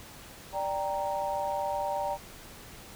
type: chord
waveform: sine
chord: G minor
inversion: second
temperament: equal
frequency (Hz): 587.3 / 784 / 932.3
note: D5 / G5 / Bb5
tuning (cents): 0 / 0 / 0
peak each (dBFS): -33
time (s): 0.52-2.18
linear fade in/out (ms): 50
effects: pink hiss -48 dBFS RMS until 2.95 s